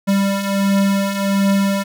square beating tone pair, 196.2 / 197.6 Hz, G3 / G3, +2 / +14 cents, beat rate 1.4 Hz, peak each -22 / -16 dBFS, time 0.07-1.84 s, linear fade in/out 20 ms, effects none

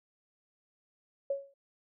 sine tone with exponential decay, 554.4 Hz, C#5, in tune, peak -26 dBFS, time 1.3-1.54 s, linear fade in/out 5 ms, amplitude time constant 51 ms, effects none

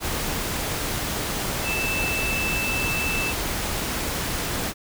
sine tone in noise, 2643 Hz, E7, 4 cents sharp, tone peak -25 dBFS, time 1.63-3.34 s, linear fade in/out 50 ms, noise pink, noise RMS -27 dBFS, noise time 0-4.74 s, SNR -1 dB, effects none

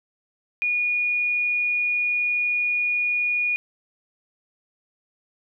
sine tone, 2447 Hz, D#7, 29 cents flat, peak -20 dBFS, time 0.62-3.56 s, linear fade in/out 0 ms, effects none

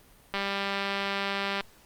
click train, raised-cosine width 0.3 ms, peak -14 dBFS, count 252, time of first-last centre 0.34-1.608 s, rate 198 Hz, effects pink hiss -57 dBFS RMS until 1.85 s + Opus 32 kbps

